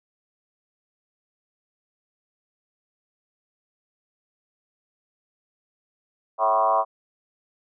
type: tone with frequency modulation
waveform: sine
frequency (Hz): 873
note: A5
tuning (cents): -14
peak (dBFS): -17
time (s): 6.38-6.85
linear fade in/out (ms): 50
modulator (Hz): 106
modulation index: 2.6
effects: none